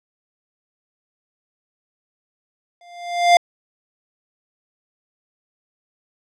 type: tone with exponential growth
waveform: square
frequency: 698.5 Hz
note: F5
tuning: in tune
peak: -7 dBFS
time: 2.81-3.37 s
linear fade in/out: 2 ms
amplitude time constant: 120 ms
effects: low-pass 6000 Hz 12 dB/octave